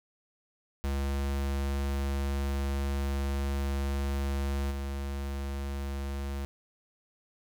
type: tone with level steps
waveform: square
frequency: 69.3 Hz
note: C#2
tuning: in tune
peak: -29 / -33 dBFS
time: 0.84-6.45 s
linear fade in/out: 0 ms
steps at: 4.7 s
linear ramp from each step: 20 ms
effects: none